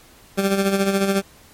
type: tone with tremolo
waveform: 20% pulse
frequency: 196 Hz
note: G3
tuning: in tune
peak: -10 dBFS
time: 0.37-1.22 s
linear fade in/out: 20 ms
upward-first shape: sine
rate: 14 Hz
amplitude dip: 55%
effects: pink hiss -49 dBFS RMS until 1.53 s + MP3 64 kbps